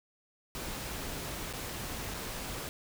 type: noise with dropouts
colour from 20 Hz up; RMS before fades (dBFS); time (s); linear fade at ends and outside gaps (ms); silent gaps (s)
pink; -39; 0.55-2.69; 0; 1.528-1.536 / 2.139-2.143
effects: none